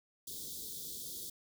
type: band-stop noise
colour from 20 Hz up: white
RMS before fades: -44 dBFS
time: 0.27-1.3 s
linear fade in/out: 5 ms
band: 510 to 3300 Hz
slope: 96 dB/octave
effects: none

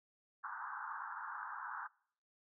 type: band-pass noise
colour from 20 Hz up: white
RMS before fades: -45 dBFS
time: 0.43-1.88 s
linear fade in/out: 20 ms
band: 830 to 1600 Hz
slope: 96 dB/octave
effects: noise-tail reverb RT60 0.6 s tail -25 dB re dry

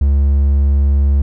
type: tone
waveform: triangle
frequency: 70 Hz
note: C#2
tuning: 18 cents sharp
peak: -7 dBFS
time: 0.01-1.22 s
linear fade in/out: 5 ms
effects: none

